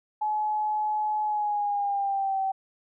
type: tone with pitch glide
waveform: sine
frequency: 851 to 771.4 Hz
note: G#5 to G5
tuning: +42 to -28 cents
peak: -24 dBFS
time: 0.21-2.52 s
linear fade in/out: 10 ms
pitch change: -170 cents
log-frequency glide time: 1.23-2.4 s
effects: none